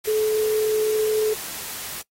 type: tone in noise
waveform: sine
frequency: 431.5 Hz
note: A4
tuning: 34 cents flat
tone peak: -18 dBFS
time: 0.07-1.34 s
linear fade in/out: 10 ms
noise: white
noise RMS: -33 dBFS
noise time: 0.04-2.02 s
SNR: +12 dB
effects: noise-tail reverb RT60 0.1 s tail -21 dB re dry + AAC 48 kbps